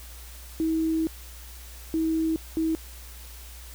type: tone bursts at uneven times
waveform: sine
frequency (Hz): 321.4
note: E4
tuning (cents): -44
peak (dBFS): -22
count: 3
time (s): 0.6-1.07 / 1.94-2.36 / 2.57-2.75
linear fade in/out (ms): 0
effects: added 60 Hz sine -42 dBFS peak until 3.74 s + white hiss -47 dBFS RMS until 3.74 s